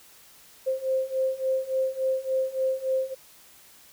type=beating tone pair; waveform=sine; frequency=523.3 / 526.8 Hz; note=C5 / C5; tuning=0 / +12 cents; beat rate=3.5 Hz; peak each=-28 / -26 dBFS; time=0.66-3.15 s; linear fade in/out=20 ms; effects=white hiss -53 dBFS RMS until 3.92 s